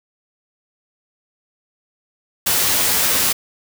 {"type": "noise with comb filter", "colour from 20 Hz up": "white", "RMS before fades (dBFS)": -17, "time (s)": [2.46, 3.33], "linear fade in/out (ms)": 10, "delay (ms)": 11, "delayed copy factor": 0.6, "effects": []}